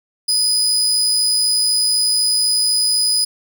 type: tone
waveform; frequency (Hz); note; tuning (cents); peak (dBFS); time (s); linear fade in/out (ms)
30% pulse; 4978; D#8; 0; -11; 0.28-3.25; 10
effects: none